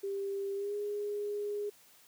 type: tone with pitch glide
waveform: sine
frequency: 395.5 to 412.8 Hz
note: G4 to G#4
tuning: +15 to -10 cents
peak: -33 dBFS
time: 0.03-1.7 s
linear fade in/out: 10 ms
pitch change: +75 cents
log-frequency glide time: 0.55-0.75 s
effects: white hiss -61 dBFS RMS until 2.07 s + high-pass 100 Hz 12 dB/octave